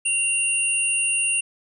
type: tone pair together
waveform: sine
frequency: 2764 / 9314 Hz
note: F7 / D9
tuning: -19 / -15 cents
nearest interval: octave + major sixth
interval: 2104 cents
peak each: -22 dBFS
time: 0.05-1.41 s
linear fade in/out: 10 ms
effects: none